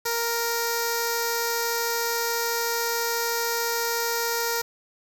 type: tone with notch filter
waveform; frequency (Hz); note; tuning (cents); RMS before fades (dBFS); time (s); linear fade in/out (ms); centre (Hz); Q
5% pulse; 466.2; A#4; 0; -26; 0.05-4.62; 10; 3000; 0.66
effects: 7-bit